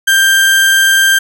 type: tone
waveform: 35% pulse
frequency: 1581 Hz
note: G6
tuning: 14 cents sharp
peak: -5 dBFS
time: 0.07-1.19 s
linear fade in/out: 10 ms
effects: none